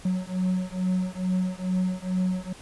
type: beating tone pair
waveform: triangle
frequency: 183.2 / 185.5 Hz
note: F#3 / F#3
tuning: -17 / +5 cents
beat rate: 2.3 Hz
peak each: -25 dBFS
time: 0.05-2.53 s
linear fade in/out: 5 ms
effects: pink hiss -47 dBFS RMS until 2.61 s + resampled to 24000 Hz